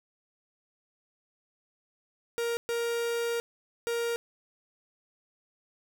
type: tone bursts at uneven times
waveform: 45% pulse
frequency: 468.5 Hz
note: A#4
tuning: 9 cents sharp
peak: -28 dBFS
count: 3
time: 2.38-2.57 / 2.69-3.4 / 3.87-4.16 s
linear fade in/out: 0 ms
effects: none